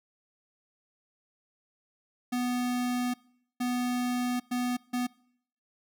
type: tone bursts at uneven times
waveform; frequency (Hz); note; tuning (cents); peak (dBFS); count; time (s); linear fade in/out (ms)
square; 246.9; B3; 0; -28; 4; 2.32-3.14 / 3.6-4.4 / 4.51-4.77 / 4.93-5.07; 10
effects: noise-tail reverb RT60 0.7 s tail -24 dB re dry